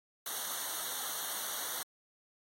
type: noise with comb filter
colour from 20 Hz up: white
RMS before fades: -38 dBFS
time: 0.26-1.83 s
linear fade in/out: 2 ms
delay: 0.4 ms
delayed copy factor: -1
effects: AAC 48 kbps